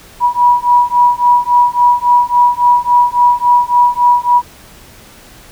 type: beating tone pair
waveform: sine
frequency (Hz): 970 / 973.6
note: B5 / B5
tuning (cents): -31 / -25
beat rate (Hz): 3.6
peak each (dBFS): -10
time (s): 0.2-4.42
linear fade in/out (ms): 50
effects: pink hiss -39 dBFS RMS until 5.51 s